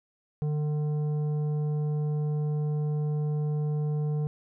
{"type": "tone with tanh clipping", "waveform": "sine", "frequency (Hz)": 150, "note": "D3", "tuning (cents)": 37, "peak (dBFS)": -27, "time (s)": [0.42, 4.27], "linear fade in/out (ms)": 0, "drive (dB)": 9, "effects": []}